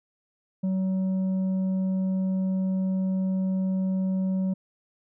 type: tone with tanh clipping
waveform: sine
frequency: 188.6 Hz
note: F#3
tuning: 33 cents sharp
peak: -24 dBFS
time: 0.63-4.54 s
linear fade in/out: 10 ms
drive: 5 dB
effects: none